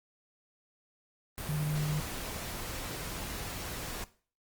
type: tone in noise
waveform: sine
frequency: 150.8 Hz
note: D3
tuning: 46 cents sharp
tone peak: -29 dBFS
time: 1.49-2 s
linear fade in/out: 0 ms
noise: pink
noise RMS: -39 dBFS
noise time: 1.38-4.04 s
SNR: +7 dB
effects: noise-tail reverb RT60 0.4 s tail -17 dB re dry + Opus 32 kbps